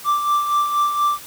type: tone with tremolo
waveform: triangle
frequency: 1174.7 Hz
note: D6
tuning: in tune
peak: -12 dBFS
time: 0.04-1.19 s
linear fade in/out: 50 ms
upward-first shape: sine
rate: 4.2 Hz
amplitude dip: 55%
effects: white hiss -38 dBFS RMS until 1.26 s